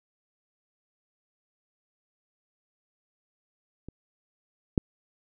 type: clicks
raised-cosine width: 3 ms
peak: -27 / -8 dBFS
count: 2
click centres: 3.886 / 4.778 s
effects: none